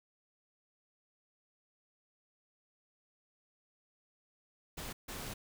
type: noise bursts at uneven times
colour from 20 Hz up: pink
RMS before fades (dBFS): -43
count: 2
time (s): 4.77-4.93 / 5.08-5.34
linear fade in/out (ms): 10
effects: none